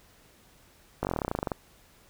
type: slowing click train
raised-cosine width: 1 ms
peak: -14 dBFS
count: 17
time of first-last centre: 1.03-1.518 s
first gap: 19 ms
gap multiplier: 1.06
effects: pink hiss -59 dBFS RMS until 2.09 s